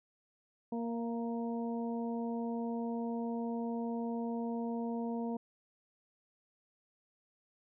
harmonic tone with a mistuned harmonic, 233.1 Hz, A#3, in tune, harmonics 1 / 2 / 3 / 4, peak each -35 / -41 / -45 / -47 dBFS, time 0.72-5.37 s, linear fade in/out 5 ms, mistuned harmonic 3, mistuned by -19 cents, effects none

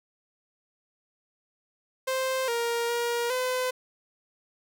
sawtooth tone with pitch steps, 523 / 468.9 / 473.8 / 508 Hz, C5 / A#4 / A#4 / B4, -1 / +10 / +28 / +49 cents, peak -22 dBFS, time 2.07-3.71 s, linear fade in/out 10 ms, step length 410 ms, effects none

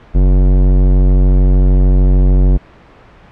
sine tone with tanh clipping, 46.64 Hz, F#1, 15 cents sharp, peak -8 dBFS, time 0.14-2.58 s, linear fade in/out 20 ms, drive 18 dB, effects pink hiss -41 dBFS RMS until 3.31 s + low-pass 2000 Hz 12 dB/octave

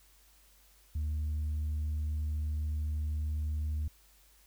sine tone with tanh clipping, 76 Hz, D#2, 40 cents flat, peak -31 dBFS, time 0.95-3.88 s, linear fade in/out 5 ms, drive 1 dB, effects added 50 Hz sine -63 dBFS peak until 4.46 s + white hiss -64 dBFS RMS until 4.46 s

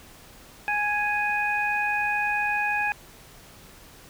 harmonic tone, 831 Hz, G#5, 1 cent sharp, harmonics 1 / 2 / 3, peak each -27 / -27 / -27 dBFS, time 0.68-2.92 s, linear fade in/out 0 ms, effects pink hiss -49 dBFS RMS until 4.09 s

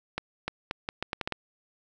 accelerating click train, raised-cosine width 0.3 ms, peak -14 dBFS, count 9, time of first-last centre 0.18-1.323 s, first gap 300 ms, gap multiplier 0.77, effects none

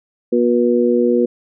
harmonic tone, 120.6 Hz, B2, 41 cents flat, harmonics 2 / 3 / 4, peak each -16 / -16 / -16 dBFS, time 0.32-1.26 s, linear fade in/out 10 ms, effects none

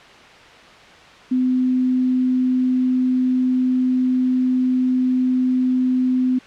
sine tone, 254.7 Hz, C4, 46 cents flat, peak -15 dBFS, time 1.31-6.39 s, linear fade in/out 10 ms, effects white hiss -43 dBFS RMS until 6.46 s + low-pass 3000 Hz 12 dB/octave

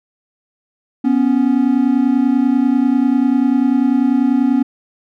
triangle tone pair together, 247 / 277.2 Hz, B3 / C#4, 0 / 0 cents, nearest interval major second, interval 200 cents, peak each -12 dBFS, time 1.04-4.63 s, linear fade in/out 10 ms, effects none

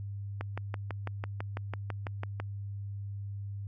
click train, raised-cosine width 0.5 ms, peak -21 dBFS, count 13, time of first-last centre 0.41-2.4 s, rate 6.03 Hz, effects added 100 Hz sine -36 dBFS peak until 3.67 s

